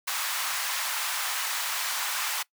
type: high-pass noise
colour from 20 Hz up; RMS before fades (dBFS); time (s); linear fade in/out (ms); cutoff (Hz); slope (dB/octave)
pink; -30; 0.07-2.43; 10; 930; 24
effects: noise-tail reverb RT60 0.1 s tail -21 dB re dry